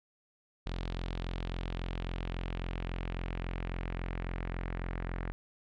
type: tone with low-pass filter sweep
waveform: sawtooth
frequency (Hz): 43.65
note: F1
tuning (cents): 0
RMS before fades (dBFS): -37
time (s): 0.66-5.32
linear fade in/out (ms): 0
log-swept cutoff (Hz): 3900 to 1900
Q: 2.1
effects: none